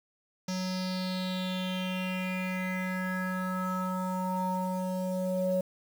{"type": "tone with low-pass filter sweep", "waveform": "square", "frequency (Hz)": 185, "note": "F#3", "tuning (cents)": 0, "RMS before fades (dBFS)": -32, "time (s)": [0.48, 5.61], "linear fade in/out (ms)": 5, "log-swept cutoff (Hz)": [5700, 550], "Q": 5.8, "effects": ["8-bit"]}